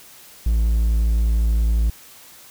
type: tone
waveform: triangle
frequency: 55.9 Hz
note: A1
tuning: 28 cents sharp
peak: -13 dBFS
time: 0.46-1.9 s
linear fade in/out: 5 ms
effects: white hiss -45 dBFS RMS until 2.5 s